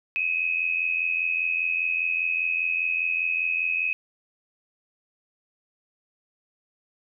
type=tone pair together; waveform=sine; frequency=2481 / 2566 Hz; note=D#7 / E7; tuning=-6 / -47 cents; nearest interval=minor second; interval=59 cents; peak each=-28 / -24 dBFS; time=0.16-3.93 s; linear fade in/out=0 ms; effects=none